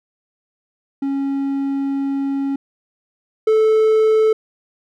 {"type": "tone pair in turn", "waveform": "triangle", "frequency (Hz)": [275.4, 437.2], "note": ["C#4", "A4"], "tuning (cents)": [-11, -11], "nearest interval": "minor sixth", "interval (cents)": 800, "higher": "second", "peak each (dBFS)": [-16, -9], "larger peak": "second", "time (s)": [[1.02, 2.56], [3.47, 4.33]], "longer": "first", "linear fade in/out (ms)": 5, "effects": []}